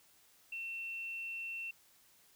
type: tone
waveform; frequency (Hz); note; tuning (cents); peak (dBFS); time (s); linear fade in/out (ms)
sine; 2700; E7; +41; -39; 0.52-1.71; 5
effects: white hiss -66 dBFS RMS until 2.35 s